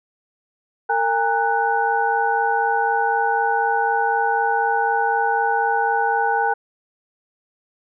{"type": "tone cluster", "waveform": "sine", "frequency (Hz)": [456, 811, 915, 1485], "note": ["A#4", "G#5", "A#5", "F#6"], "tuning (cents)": [-38, -41, -32, 6], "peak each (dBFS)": [-25, -19, -25, -23], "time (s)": [0.89, 6.54], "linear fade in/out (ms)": 10, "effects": []}